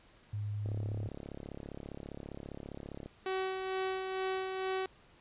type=tone; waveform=sine; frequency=103.9 Hz; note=G#2; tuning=1 cent sharp; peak=-34 dBFS; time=0.33-1.08 s; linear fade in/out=5 ms
type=click train; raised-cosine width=2 ms; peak=-30 dBFS; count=85; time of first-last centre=0.66-3.06 s; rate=35 Hz
type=tone with tremolo; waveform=sawtooth; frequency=378.4 Hz; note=F#4; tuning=39 cents sharp; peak=-28 dBFS; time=3.26-4.86 s; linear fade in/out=2 ms; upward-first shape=sine; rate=2.2 Hz; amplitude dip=40%
effects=pink hiss -62 dBFS RMS until 5.2 s + resampled to 8000 Hz